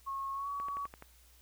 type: tone with pitch glide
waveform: sine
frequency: 1090 to 1129.7 Hz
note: C#6 to C#6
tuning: -29 to +32 cents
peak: -35 dBFS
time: 0.06-0.87 s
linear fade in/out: 20 ms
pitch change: +61 cents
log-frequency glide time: 0.33-0.49 s
type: click train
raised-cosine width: 0.5 ms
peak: -32 dBFS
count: 6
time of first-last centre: 0.6-1.024 s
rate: 11.8 Hz
effects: added 60 Hz sine -61 dBFS peak until 1.41 s + white hiss -64 dBFS RMS until 1.41 s